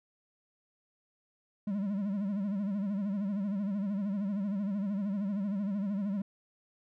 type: tone with vibrato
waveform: triangle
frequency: 200 Hz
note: G3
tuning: 35 cents sharp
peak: -28 dBFS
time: 1.67-6.22 s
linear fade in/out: 5 ms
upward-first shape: sine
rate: 13 Hz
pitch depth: 98 cents each way
effects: none